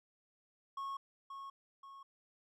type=tone with echo; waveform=triangle; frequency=1096 Hz; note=C#6; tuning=20 cents flat; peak=-37 dBFS; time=0.77-0.97 s; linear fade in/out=5 ms; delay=530 ms; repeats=2; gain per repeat=-6 dB; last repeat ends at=2.03 s; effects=none